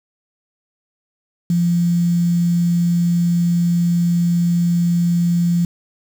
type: tone with quantisation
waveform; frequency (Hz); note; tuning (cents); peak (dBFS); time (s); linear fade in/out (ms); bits
sine; 172.6; F3; -20; -13; 1.5-5.65; 2; 6
effects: none